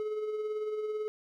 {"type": "tone with tremolo", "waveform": "triangle", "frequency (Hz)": 427.5, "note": "A4", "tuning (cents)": -50, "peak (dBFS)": -28, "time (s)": [0, 1.08], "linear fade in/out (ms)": 0, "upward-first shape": "sine", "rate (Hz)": 18, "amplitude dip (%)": 40, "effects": []}